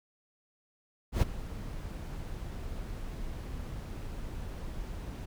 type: noise with ADSR envelope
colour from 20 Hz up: brown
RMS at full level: -23 dBFS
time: 1.12-5.26 s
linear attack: 100 ms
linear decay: 19 ms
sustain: -16 dB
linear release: 13 ms
effects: none